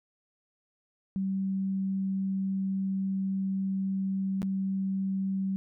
sine tone with dropouts, 192.6 Hz, G3, 30 cents flat, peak -27 dBFS, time 1.16-5.56 s, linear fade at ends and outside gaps 0 ms, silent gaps 4.419-4.429 s, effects none

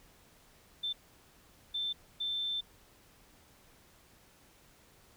sine tone bursts at uneven times, 3550 Hz, A7, 15 cents sharp, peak -32 dBFS, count 3, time 0.83-0.93 / 1.74-1.93 / 2.2-2.61 s, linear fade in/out 10 ms, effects pink hiss -62 dBFS RMS until 5.16 s

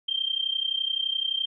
sine tone with amplitude modulation, 3160 Hz, G7, 13 cents sharp, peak -21 dBFS, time 0.08-1.46 s, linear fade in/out 10 ms, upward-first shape sine, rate 31.7 Hz, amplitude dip 85%, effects none

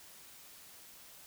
silence, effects white hiss -55 dBFS RMS until 1.26 s

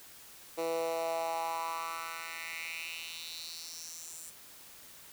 10% pulse tone with high-pass filter sweep, 164.81 Hz, E3, in tune, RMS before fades -38 dBFS, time 0.57-4.31 s, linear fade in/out 20 ms, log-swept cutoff 420 to 8300 Hz, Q 3.6, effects white hiss -53 dBFS RMS until 5.12 s

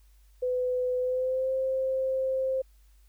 sine tone with pitch glide, 502 to 526 Hz, B4 to C5, +28 to +9 cents, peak -25 dBFS, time 0.42-2.62 s, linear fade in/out 10 ms, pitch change +81 cents, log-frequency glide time 0.99-1.52 s, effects added 50 Hz sine -55 dBFS peak until 3.08 s + white hiss -69 dBFS RMS until 3.08 s

